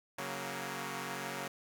5% pulse chord, F# major, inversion second, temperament equal, 138.59 / 185 / 233.1 Hz, C#3 / F#3 / A#3, 0 / 0 / 0 cents, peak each -31 dBFS, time 0.18-1.48 s, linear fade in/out 5 ms, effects none

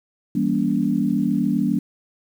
sine chord, E diminished seventh, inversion none, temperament just, 164.81 / 197.78 / 237.3 / 284.8 Hz, E3 / G3 / Bb3 / Db4, 0 / +16 / +31 / +47 cents, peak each -27 / -22 / -22 / -23 dBFS, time 0.35-1.79 s, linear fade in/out 5 ms, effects 8-bit

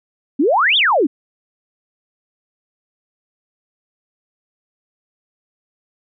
sine exponential two-way sweep, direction up then down, 250.2 to 3729 to 250.2 Hz, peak -11 dBFS, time 0.39-1.07 s, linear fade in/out 10 ms, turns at 0.77 s, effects none

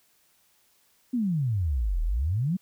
sine exponential two-way sweep, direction down then up, 260.7 to 37.63 to 197.8 Hz, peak -23 dBFS, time 1.13-2.57 s, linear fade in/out 10 ms, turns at 2.02 s, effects white hiss -65 dBFS RMS until 2.61 s

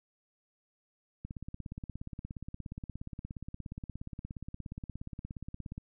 click train, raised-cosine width 5 ms, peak -28 dBFS, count 78, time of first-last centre 1.25-5.779 s, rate 17 Hz, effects none

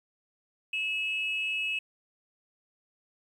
sine tone pair together, 2600 / 2897 Hz, E7 / F#7, -24 / -37 cents, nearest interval major second, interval 187 cents, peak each -28 / -34 dBFS, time 0.73-1.79 s, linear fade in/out 5 ms, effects tanh soft clip ceiling -23 dBFS + 10-bit

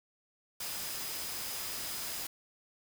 sine tone in noise, 5000 Hz, D#8, 8 cents sharp, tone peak -47 dBFS, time 0.61-2.24 s, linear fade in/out 5 ms, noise white, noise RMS -39 dBFS, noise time 0.6-2.27 s, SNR -11 dB, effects none

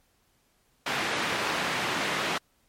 white band-pass noise, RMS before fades -29 dBFS, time 0.86-2.38 s, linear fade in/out 5 ms, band 150 to 2400 Hz, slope 12 dB/octave, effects pink hiss -68 dBFS RMS until 2.68 s + MP3 64 kbps

